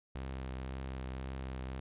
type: tone with vibrato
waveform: sawtooth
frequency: 65.41 Hz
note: C2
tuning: in tune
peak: -35 dBFS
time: 0.15-1.8 s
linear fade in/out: 5 ms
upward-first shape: triangle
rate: 1.9 Hz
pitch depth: 26 cents each way
effects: resampled to 8000 Hz